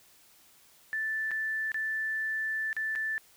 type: tone with dropouts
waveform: sine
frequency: 1760 Hz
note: A6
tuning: in tune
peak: -29 dBFS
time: 0.93-3.18 s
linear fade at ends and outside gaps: 0 ms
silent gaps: 1.309-1.315 / 1.718-1.744 / 2.729-2.766 / 2.953-2.958 s
effects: white hiss -60 dBFS RMS until 3.36 s